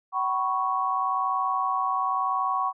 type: chord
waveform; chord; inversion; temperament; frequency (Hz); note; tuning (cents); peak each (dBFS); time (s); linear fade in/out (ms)
sine; F# suspended fourth; none; equal with one note detuned; 758.2 / 987.8 / 1108.7; F#5 / B5 / C#6; +42 / 0 / 0; -29 / -30 / -25; 0.12-2.73; 50
effects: none